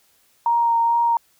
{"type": "tone with vibrato", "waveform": "sine", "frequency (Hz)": 932.3, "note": "A#5", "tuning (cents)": 0, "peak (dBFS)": -15, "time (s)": [0.46, 1.17], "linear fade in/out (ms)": 2, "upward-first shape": "sine", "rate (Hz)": 2.3, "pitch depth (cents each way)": 13, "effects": ["white hiss -60 dBFS RMS until 1.39 s"]}